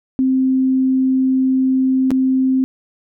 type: tone with dropouts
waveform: sine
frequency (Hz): 261.6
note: C4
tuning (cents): 0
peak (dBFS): -12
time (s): 0.19-2.64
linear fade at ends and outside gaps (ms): 0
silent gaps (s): 2.106-2.115
effects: none